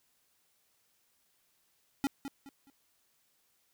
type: tone with echo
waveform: square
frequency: 277.2 Hz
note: C#4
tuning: in tune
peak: -28 dBFS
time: 2.04-2.07 s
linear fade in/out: 0 ms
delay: 210 ms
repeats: 3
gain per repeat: -10 dB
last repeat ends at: 2.7 s
effects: white hiss -73 dBFS RMS until 3.73 s